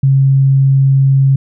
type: tone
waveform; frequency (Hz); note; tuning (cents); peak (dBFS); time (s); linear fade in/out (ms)
sine; 135.7; C#3; -36; -6; 0.03-1.36; 5
effects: none